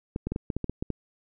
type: clicks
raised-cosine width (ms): 3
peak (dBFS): -16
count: 10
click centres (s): 0.161 / 0.27 / 0.32 / 0.361 / 0.502 / 0.566 / 0.643 / 0.696 / 0.825 / 0.903
effects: none